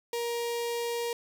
sawtooth tone with notch filter, 471.2 Hz, A#4, 19 cents sharp, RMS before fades -32 dBFS, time 0.13-1.13 s, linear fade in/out 2 ms, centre 1400 Hz, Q 1.8, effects none

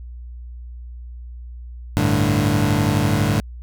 25% pulse chord, G suspended second, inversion none, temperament equal, 98 / 110 / 146.83 Hz, G2 / A2 / D3, 0 / 0 / 0 cents, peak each -17 dBFS, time 1.97-3.4 s, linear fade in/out 0 ms, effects added 60 Hz sine -32 dBFS peak until 3.62 s

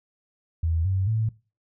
sine tone with pitch steps, 81.9 / 95.17 / 110.59 Hz, E2 / F#2 / A2, -11 / +49 / +9 cents, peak -21 dBFS, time 0.63-1.29 s, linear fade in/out 5 ms, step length 220 ms, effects noise-tail reverb RT60 0.3 s tail -20 dB re dry

